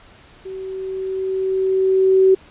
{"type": "tone with level ramp", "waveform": "sine", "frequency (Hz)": 380, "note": "F#4", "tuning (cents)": 46, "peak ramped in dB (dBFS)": [-28, -8], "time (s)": [0.45, 2.35], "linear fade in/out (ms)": 10, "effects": ["pink hiss -47 dBFS RMS until 2.5 s", "resampled to 8000 Hz"]}